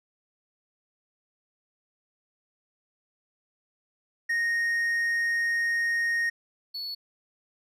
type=tone pair in turn; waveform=triangle; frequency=1860 / 4415 Hz; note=A#6 / C#8; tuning=-4 / -8 cents; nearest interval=octave + minor third; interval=1496 cents; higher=second; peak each=-22 / -31 dBFS; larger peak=first; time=4.29-6.3 / 6.74-6.95 s; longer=first; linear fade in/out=10 ms; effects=resampled to 32000 Hz